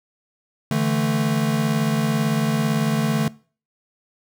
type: chord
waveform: square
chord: D suspended second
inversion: none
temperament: equal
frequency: 146.83 / 164.81 / 220 Hz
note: D3 / E3 / A3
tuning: 0 / 0 / 0 cents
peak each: -23 / -27 / -23 dBFS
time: 0.71-3.28 s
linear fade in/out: 2 ms
effects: noise-tail reverb RT60 0.4 s tail -21 dB re dry